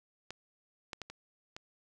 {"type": "clicks", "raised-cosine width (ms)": 0.2, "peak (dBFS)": [-24, -22, -23, -28, -26], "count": 5, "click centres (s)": [0.306, 0.932, 1.017, 1.1, 1.565], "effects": []}